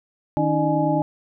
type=tone cluster; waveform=sine; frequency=155.5 / 286.6 / 316.6 / 604 / 840 Hz; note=D#3 / D4 / D#4 / D5 / G#5; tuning=-1 / -42 / +30 / +48 / +19 cents; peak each=-24 dBFS; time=0.37-1.02 s; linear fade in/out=0 ms; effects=none